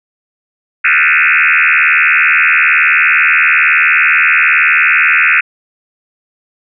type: tone with frequency modulation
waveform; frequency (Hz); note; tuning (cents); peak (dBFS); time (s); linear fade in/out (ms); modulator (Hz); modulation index
sine; 1993; B6; +15; -6; 0.84-5.41; 10; 78.9; 7.8
effects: none